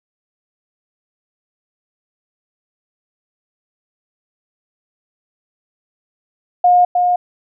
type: tone with echo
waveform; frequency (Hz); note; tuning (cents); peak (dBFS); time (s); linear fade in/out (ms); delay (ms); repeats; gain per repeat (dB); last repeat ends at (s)
sine; 715; F5; +41; -7; 6.64-6.85; 5; 310; 1; -4; 7.16
effects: none